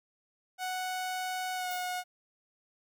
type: tone with pitch glide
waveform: sawtooth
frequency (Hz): 740 to 726.4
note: F#5 to F#5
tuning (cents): 0 to -32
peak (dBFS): -29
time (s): 0.58-2.04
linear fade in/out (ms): 50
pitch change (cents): -32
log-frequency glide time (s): 1.55-1.7
type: noise with exponential decay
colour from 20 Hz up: violet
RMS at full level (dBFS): -42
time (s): 1.71-2.04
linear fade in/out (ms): 0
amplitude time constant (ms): 70
effects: none